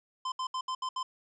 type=tone bursts at uneven times; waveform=square; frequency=1032 Hz; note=C6; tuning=24 cents flat; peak=-32 dBFS; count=6; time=0.25-0.32 / 0.39-0.47 / 0.54-0.61 / 0.68-0.75 / 0.82-0.89 / 0.96-1.03 s; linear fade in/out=5 ms; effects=resampled to 16000 Hz + 11-bit